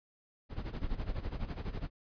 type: noise with tremolo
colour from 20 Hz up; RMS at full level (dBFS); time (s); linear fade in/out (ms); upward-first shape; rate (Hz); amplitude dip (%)
brown; -34; 0.49-1.9; 50; sine; 12; 80
effects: resampled to 11025 Hz